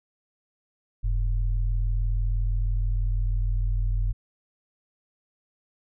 sine tone pair together, 43.14 / 102.9 Hz, F1 / G#2, -20 / -16 cents, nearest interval octave + minor third, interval 1504 cents, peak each -22 / -30 dBFS, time 1.03-4.13 s, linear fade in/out 20 ms, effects none

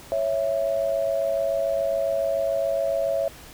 sine tone pair together, 554.4 / 661.5 Hz, C#5 / E5, 0 / +6 cents, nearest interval minor third, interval 306 cents, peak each -24 dBFS, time 0.12-3.28 s, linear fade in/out 0 ms, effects pink hiss -45 dBFS RMS until 3.53 s

